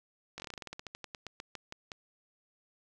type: slowing click train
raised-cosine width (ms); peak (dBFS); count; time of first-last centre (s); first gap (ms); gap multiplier
0.2; -24; 21; 0.38-1.918; 19; 1.13
effects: none